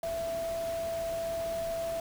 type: tone in noise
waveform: sine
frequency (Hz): 665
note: E5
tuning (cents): +15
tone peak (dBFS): -31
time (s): 0.03-2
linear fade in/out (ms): 2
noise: pink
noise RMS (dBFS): -44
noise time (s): 0.03-2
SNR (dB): +10
effects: none